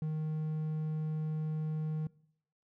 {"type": "tone", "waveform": "triangle", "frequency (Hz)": 155.56, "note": "D#3", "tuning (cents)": 0, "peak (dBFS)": -30, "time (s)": [0.02, 2.07], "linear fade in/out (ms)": 2, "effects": ["noise-tail reverb RT60 0.7 s tail -22 dB re dry"]}